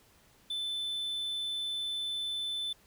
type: tone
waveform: triangle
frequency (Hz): 3520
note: A7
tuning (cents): 0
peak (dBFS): -31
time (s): 0.5-2.73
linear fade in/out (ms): 5
effects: pink hiss -63 dBFS RMS until 2.86 s